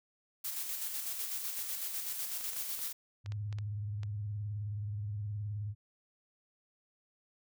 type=noise with tremolo; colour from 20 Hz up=blue; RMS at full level=-37 dBFS; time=0.44-2.93 s; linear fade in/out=10 ms; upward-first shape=square; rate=8 Hz; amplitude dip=35%
type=clicks; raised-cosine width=0.2 ms; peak=-31 dBFS; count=10; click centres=1.591 / 2.41 / 2.533 / 2.565 / 2.791 / 3.261 / 3.321 / 3.527 / 3.586 / 4.033 s
type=tone with vibrato; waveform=sine; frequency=103.83 Hz; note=G#2; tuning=in tune; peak=-35 dBFS; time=3.24-5.75 s; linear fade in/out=50 ms; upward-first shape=sine; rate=19 Hz; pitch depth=77 cents each way
effects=none